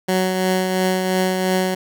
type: tone with tremolo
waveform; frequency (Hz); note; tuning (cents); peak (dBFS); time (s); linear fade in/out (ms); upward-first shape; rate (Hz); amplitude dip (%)
15% pulse; 186; F#3; +9; -9; 0.08-1.75; 10; triangle; 2.9; 40
effects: none